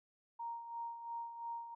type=tone with tremolo; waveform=sine; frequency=932.3 Hz; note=A#5; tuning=in tune; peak=-39 dBFS; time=0.39-1.75 s; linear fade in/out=10 ms; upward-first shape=sine; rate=2.9 Hz; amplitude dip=60%; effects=none